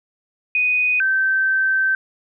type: tone pair in turn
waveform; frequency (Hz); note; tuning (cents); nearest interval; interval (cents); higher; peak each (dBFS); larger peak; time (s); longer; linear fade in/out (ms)
sine; 2489 / 1550.4; D#7 / G6; 0 / -20; minor sixth; 820; first; -15; neither; 0.55-1 / 1-1.95; second; 2
effects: none